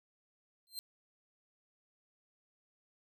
sawtooth tone with exponential growth, 4150 Hz, C8, 15 cents flat, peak -33 dBFS, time 0.67-0.79 s, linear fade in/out 0 ms, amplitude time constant 26 ms, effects none

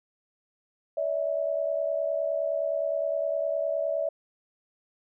sine tone pair together, 574.3 / 644 Hz, D5 / E5, -39 / -41 cents, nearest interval major second, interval 198 cents, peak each -28 dBFS, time 0.97-4.09 s, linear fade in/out 5 ms, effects none

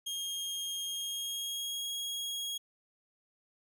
sawtooth tone with pitch glide, 3238 to 3293 Hz, G#7 to G#7, -45 to -15 cents, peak -32 dBFS, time 0.06-2.58 s, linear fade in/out 10 ms, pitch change +30 cents, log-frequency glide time 0.87-1.88 s, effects none

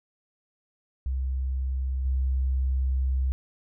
sine tone with level steps, 65.41 Hz, C2, in tune, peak -25 / -22 dBFS, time 1.06-3.32 s, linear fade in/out 0 ms, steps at 2.05 s, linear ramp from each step 5 ms, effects none

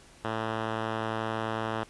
5% pulse tone with low-pass filter, 111.3 Hz, A2, 20 cents sharp, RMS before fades -32 dBFS, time 0.24-1.84 s, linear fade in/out 10 ms, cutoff 2400 Hz, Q 1, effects pink hiss -55 dBFS RMS until 1.89 s + resampled to 24000 Hz

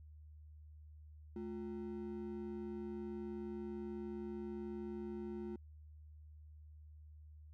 triangle ring-modulated tone, 284.1 Hz, C#4, 43 cents sharp, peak -37 dBFS, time 1.36-5.56 s, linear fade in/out 2 ms, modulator 69.3 Hz, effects added 76 Hz sine -54 dBFS peak until 7.53 s

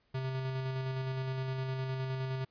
square tone with tremolo, 131.5 Hz, C3, 9 cents sharp, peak -33 dBFS, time 0.14-2.45 s, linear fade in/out 10 ms, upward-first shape square, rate 9.7 Hz, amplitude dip 25%, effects pink hiss -73 dBFS RMS until 2.5 s + resampled to 11025 Hz

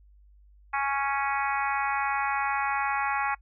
harmonic tone, 277.2 Hz, C#4, in tune, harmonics 3 / 4 / 5 / 6 / 7 / 8 / 9, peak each -29 / -31 / -33 / -35 / -36 / -37 / -38 dBFS, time 0.73-3.35 s, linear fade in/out 10 ms, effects noise-tail reverb RT60 0.1 s tail -24 dB re dry + added 50 Hz sine -53 dBFS peak until 3.41 s

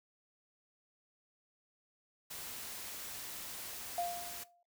white noise, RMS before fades -45 dBFS, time 2.3-4.44 s, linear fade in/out 10 ms
sine tone with exponential decay, 698.5 Hz, F5, in tune, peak -31 dBFS, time 3.98-4.63 s, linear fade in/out 2 ms, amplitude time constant 140 ms
effects noise-tail reverb RT60 0.2 s tail -17 dB re dry

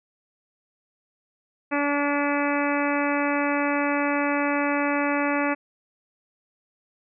harmonic tone, 287.5 Hz, D4, 37 cents flat, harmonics 1 / 2 / 3 / 4 / 5 / 6 / 7 / 8 / 9, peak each -25 / -28 / -30 / -31 / -32 / -33 / -33 / -34 / -35 dBFS, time 1.71-5.55 s, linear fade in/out 20 ms, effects none

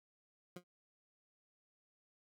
20% pulse tone with exponential decay, 177.8 Hz, F3, 31 cents sharp, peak -38 dBFS, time 0.56-0.64 s, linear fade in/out 5 ms, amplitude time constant 16 ms, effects none

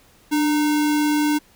sine tone with sample-and-hold, 297.1 Hz, D4, 20 cents sharp, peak -16 dBFS, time 0.31-1.39 s, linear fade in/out 20 ms, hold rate 1225 Hz, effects pink hiss -54 dBFS RMS until 1.55 s

